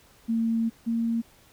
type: tone pair in turn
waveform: sine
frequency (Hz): 227.5 / 230.1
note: A#3 / A#3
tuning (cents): -42 / -22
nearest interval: unison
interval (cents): 20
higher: second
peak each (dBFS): -22 / -23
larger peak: first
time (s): 0.28-0.7 / 0.86-1.22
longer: first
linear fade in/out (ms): 20
effects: pink hiss -57 dBFS RMS until 1.52 s